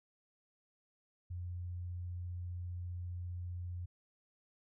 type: tone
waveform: sine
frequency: 88.5 Hz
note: F2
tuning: 23 cents sharp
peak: -39 dBFS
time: 1.3-3.86 s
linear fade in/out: 10 ms
effects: none